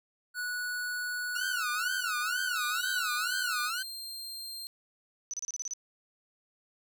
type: tone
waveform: square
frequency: 1471 Hz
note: F#6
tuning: 11 cents flat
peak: -33 dBFS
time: 0.34-3.71 s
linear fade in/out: 50 ms
type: tone with vibrato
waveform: sawtooth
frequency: 1372 Hz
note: F6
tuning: 31 cents flat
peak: -29 dBFS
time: 1.35-3.83 s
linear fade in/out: 10 ms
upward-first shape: sine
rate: 2.1 Hz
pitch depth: 230 cents each way
type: tone with pitch glide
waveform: sawtooth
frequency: 3834 to 4181 Hz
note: A#7 to C8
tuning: +48 to -2 cents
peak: -36 dBFS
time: 2.56-4.67 s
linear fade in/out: 0 ms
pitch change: +150 cents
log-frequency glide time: 2.75-3.38 s
type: tone bursts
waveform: sine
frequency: 6000 Hz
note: F#8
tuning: 23 cents sharp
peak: -33 dBFS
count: 8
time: 5.31-5.735 s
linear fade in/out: 0 ms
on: 26 ms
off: 31 ms
effects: none